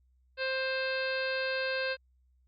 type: harmonic tone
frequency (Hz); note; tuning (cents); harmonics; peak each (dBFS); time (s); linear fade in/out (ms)
525; C5; +6; 1 / 2 / 3 / 4 / 5 / 6 / 7 / 8 / 9; -33 / -44 / -34 / -46 / -38 / -49 / -46 / -41 / -47; 0.37-1.97; 50
effects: added 63 Hz sine -64 dBFS peak until 2.47 s + Opus 48 kbps